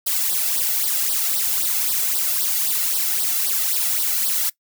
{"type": "noise with flanger", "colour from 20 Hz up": "blue", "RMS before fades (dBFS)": -21, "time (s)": [0.06, 4.5], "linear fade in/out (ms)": 10, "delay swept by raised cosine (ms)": [0.21, 1.51], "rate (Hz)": 3.8, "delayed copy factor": 0.85, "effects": ["noise-tail reverb RT60 0.1 s tail -21 dB re dry"]}